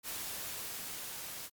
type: noise with level ramp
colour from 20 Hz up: white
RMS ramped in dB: -40 to -44 dBFS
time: 0.03-1.5 s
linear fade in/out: 50 ms
effects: Opus 48 kbps